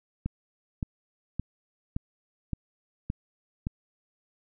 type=click train; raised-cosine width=5 ms; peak=-17 dBFS; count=7; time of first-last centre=0.26-3.669 s; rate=1.76 Hz; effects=none